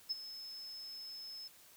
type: tone with ADSR envelope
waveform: sine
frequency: 5210 Hz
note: E8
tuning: 21 cents flat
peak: -31 dBFS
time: 0.09-1.48 s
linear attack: 21 ms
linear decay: 24 ms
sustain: -14 dB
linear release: 8 ms
effects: tanh soft clip ceiling -27 dBFS + white hiss -61 dBFS RMS until 1.76 s